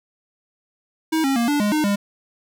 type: tone with pitch steps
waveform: square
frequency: 319 / 271.5 / 234.8 / 291.5 / 207.2 / 305.5 / 202.2 Hz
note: D#4 / C#4 / A#3 / D4 / G#3 / D#4 / G#3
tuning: +43 / -36 / +13 / -13 / -4 / -32 / -46 cents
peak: -18 dBFS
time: 1.12-1.96 s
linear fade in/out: 10 ms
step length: 120 ms
effects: none